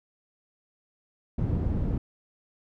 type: low-pass noise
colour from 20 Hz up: white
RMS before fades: -27 dBFS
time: 1.38-1.98 s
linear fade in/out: 5 ms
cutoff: 150 Hz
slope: 12 dB/octave
effects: none